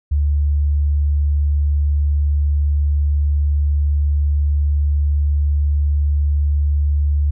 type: tone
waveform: sine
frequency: 72.8 Hz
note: D2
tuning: 15 cents flat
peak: -13 dBFS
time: 0.11-7.31 s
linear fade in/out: 10 ms
effects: none